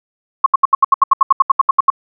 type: tone bursts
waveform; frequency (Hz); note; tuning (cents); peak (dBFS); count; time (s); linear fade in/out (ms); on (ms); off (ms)
sine; 1089; C#6; -31; -4; 16; 0.44-1.902; 5; 22; 74
effects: none